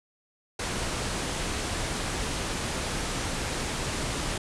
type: low-pass noise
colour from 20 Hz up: pink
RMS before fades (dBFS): -31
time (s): 0.59-4.38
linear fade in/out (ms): 5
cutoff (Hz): 10000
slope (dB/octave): 48
effects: none